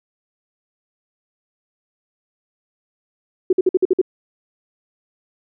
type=tone bursts; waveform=sine; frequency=370 Hz; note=F#4; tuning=in tune; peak=-10 dBFS; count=7; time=3.5-4.015 s; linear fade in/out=5 ms; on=29 ms; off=52 ms; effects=none